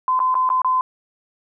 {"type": "tone with dropouts", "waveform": "sine", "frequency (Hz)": 1025, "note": "C6", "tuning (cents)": -36, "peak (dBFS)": -15, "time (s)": [0.08, 0.81], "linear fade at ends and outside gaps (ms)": 1, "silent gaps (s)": [[0.192, 0.201], [0.343, 0.352], [0.491, 0.501], [0.618, 0.646]], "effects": []}